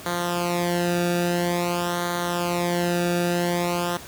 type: tone with flanger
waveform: sawtooth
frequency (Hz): 174.61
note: F3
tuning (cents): 0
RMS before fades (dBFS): -24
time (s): 0.06-3.97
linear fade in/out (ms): 2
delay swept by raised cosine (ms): 0.38 to 0.96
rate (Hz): 0.49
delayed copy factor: -0.85
effects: pink hiss -40 dBFS RMS until 4.07 s + high-pass 80 Hz 12 dB/octave